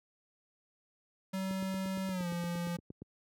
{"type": "tone with pitch glide", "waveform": "square", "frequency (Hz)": [190.5, 172.68], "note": ["G3", "F3"], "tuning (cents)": [-49, -19], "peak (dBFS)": -34, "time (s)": [1.33, 2.77], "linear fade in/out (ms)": 10, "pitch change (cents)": -170, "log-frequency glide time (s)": [2.09, 2.28]}
{"type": "click train", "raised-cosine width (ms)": 3, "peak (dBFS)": -31, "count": 14, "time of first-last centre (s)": [1.51, 3.02], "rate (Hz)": 8.61}
{"effects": ["high-pass 100 Hz 12 dB/octave"]}